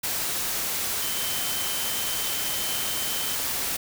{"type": "tone in noise", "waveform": "sine", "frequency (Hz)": 3083, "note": "G7", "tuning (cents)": -29, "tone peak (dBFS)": -35, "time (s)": [1.01, 3.36], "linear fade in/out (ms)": 10, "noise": "white", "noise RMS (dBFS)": -28, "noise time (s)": [0.03, 3.77], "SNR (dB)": -10, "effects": []}